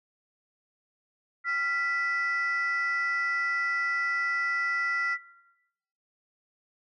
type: tone pair together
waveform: sine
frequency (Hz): 1380.4 / 1975.5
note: F6 / B6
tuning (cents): -21 / 0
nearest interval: tritone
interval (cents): 621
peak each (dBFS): -27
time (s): 1.44-5.18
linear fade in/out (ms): 50
effects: noise-tail reverb RT60 0.9 s tail -17 dB re dry + tanh soft clip ceiling -22 dBFS